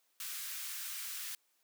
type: high-pass noise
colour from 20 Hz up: white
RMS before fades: -42 dBFS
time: 0.2-1.35 s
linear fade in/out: 2 ms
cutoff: 1300 Hz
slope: 24 dB/octave
effects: white hiss -75 dBFS RMS until 1.63 s + high-pass 300 Hz 12 dB/octave